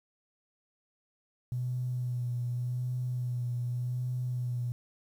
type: tone with vibrato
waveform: triangle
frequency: 123.47 Hz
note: B2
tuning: in tune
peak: -26 dBFS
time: 1.52-4.72 s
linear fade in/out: 0 ms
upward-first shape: sine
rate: 0.86 Hz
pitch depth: 27 cents each way
effects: tanh soft clip ceiling -28 dBFS + 10-bit